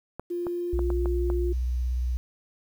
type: clicks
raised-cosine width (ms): 1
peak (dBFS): -20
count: 6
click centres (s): 0.196 / 0.468 / 0.792 / 0.903 / 1.058 / 1.301
type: tone with pitch glide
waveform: sine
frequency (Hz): 349.2 to 352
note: F4 to F4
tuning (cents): 0 to +14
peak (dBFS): -27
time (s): 0.3-1.53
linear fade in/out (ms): 10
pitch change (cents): +14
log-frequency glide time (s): 0.49-1.01
type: tone with vibrato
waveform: sine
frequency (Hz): 61.74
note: B1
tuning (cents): 0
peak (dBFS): -24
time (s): 0.73-2.17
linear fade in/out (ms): 0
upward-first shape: triangle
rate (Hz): 17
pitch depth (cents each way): 47
effects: 9-bit